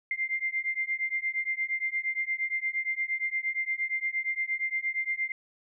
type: beating tone pair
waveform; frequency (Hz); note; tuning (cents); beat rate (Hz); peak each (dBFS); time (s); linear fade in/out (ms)
sine; 2093 / 2101.6; C7 / C7; 0 / +7; 8.6; -31; 0.11-5.32; 2
effects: none